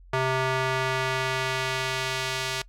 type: tone with band-pass filter sweep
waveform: square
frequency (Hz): 130.81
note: C3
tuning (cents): 0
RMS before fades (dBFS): -27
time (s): 0.13-2.62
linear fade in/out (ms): 5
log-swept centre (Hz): 1200 to 3900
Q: 0.71
effects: noise-tail reverb RT60 0.1 s tail -22 dB re dry + added 44 Hz sine -47 dBFS peak until 2.68 s